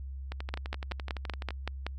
two click trains, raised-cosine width 0.3 ms, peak -17 / -22 dBFS, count 8 / 15, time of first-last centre 0.54-1.866 / 0.32-1.506 s, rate 5.28 / 11.8 Hz, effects added 67 Hz sine -37 dBFS peak until 1.98 s

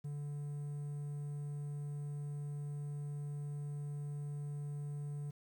triangle tone with quantisation, 145.3 Hz, D3, 18 cents flat, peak -37 dBFS, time 0.04-5.31 s, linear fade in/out 10 ms, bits 11, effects none

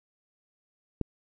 click, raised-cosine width 3 ms, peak -15 dBFS, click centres 1.013 s, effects none

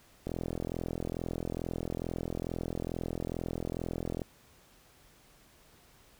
click train, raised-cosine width 2 ms, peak -21 dBFS, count 168, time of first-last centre 0.27-4.218 s, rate 42.3 Hz, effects pink hiss -61 dBFS RMS until 6.19 s

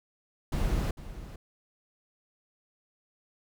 brown noise with echo, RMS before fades -28 dBFS, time 0.52-0.91 s, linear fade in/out 5 ms, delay 450 ms, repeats 1, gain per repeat -14 dB, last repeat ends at 1.36 s, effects none

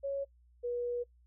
sine tone pair in turn, 554.4 / 483.6 Hz, C#5 / B4, 0 / -36 cents, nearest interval major second, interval 236 cents, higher first, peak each -32 / -32 dBFS, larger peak neither, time 0.03-0.25 / 0.63-1.04 s, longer second, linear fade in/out 20 ms, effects noise-tail reverb RT60 0.1 s tail -22 dB re dry + added 60 Hz sine -61 dBFS peak until 1.26 s

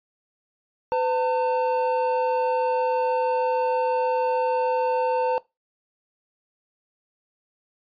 triangle tone pair together, 506 / 901.6 Hz, B4 / A5, +42 / +42 cents, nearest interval minor seventh, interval 1000 cents, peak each -21 dBFS, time 0.92-5.38 s, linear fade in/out 0 ms, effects noise-tail reverb RT60 0.2 s tail -20 dB re dry + resampled to 11025 Hz

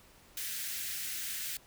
white high-pass noise, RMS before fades -38 dBFS, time 0.37-1.57 s, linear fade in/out 2 ms, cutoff 1500 Hz, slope 48 dB/octave, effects pink hiss -60 dBFS RMS until 1.66 s

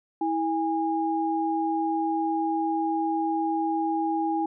sine tone pair together, 324.6 / 818 Hz, E4 / G#5, -27 / -26 cents, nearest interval octave + major third, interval 1601 cents, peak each -26 dBFS, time 0.21-4.46 s, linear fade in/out 5 ms, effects none

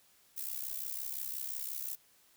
violet noise with amplitude modulation, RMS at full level -36 dBFS, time 0.36-1.96 s, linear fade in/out 20 ms, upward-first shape sine, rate 65.7 Hz, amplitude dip 80%, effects white hiss -66 dBFS RMS until 2.36 s

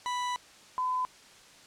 40% pulse / sine tone pair in turn, 987.8 / 1012.6 Hz, B5 / B5, 0 / +43 cents, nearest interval unison, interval 43 cents, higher second, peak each -29 / -27 dBFS, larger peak second, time 0.06-0.36 / 0.78-1.05 s, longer first, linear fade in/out 0 ms, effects white hiss -54 dBFS RMS until 1.66 s + low-pass 7000 Hz 12 dB/octave

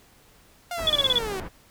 sawtooth linear sweep, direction down, 713 to 363 Hz, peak -25 dBFS, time 0.71-1.4 s, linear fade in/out 2 ms
pink low-pass noise, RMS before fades -36 dBFS, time 0.77-1.49 s, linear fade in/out 20 ms, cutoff 1600 Hz, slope 12 dB/octave
sine tone bursts, 3424 Hz, A7, 48 cents flat, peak -17 dBFS, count 6, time 0.87-1.184 s, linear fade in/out 2 ms, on 29 ms, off 28 ms
effects pink hiss -56 dBFS RMS until 1.7 s

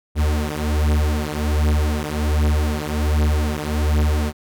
45% pulse beating tone pair, 74.8 / 76.1 Hz, D2 / D#2, +32 / -38 cents, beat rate 1.3 Hz, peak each -20 dBFS, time 0.15-4.33 s, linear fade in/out 50 ms, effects none

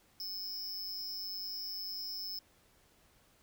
square tone with amplitude modulation, 5210 Hz, E8, 21 cents flat, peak -35 dBFS, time 0.2-2.39 s, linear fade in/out 2 ms, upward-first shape sine, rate 191 Hz, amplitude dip 90%, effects pink hiss -67 dBFS RMS until 3.42 s

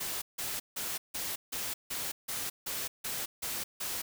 white noise bursts, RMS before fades -36 dBFS, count 11, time 0-4.02 s, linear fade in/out 10 ms, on 220 ms, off 160 ms, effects none

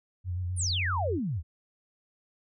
sine tone with vibrato, 89.9 Hz, F#2, 49 cents flat, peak -29 dBFS, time 0.24-1.2 s, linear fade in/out 50 ms, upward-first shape square, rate 7.8 Hz, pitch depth 35 cents each way
sine exponential sweep, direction down, 10190 to 69.3 Hz, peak -28 dBFS, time 0.56-1.43 s, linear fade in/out 50 ms
effects none

